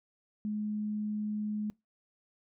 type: tone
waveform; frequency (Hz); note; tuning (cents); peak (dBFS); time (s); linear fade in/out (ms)
sine; 211.1; G#3; +29; -31; 0.45-1.7; 0
effects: noise-tail reverb RT60 0.2 s tail -24 dB re dry